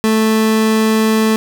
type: tone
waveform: 30% pulse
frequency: 219.5 Hz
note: A3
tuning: 4 cents flat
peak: -8 dBFS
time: 0.04-1.36 s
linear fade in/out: 0 ms
effects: 8-bit